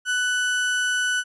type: tone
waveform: 35% pulse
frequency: 1490 Hz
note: F#6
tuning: 12 cents sharp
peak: -19 dBFS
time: 0.05-1.24 s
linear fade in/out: 50 ms
effects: resampled to 24000 Hz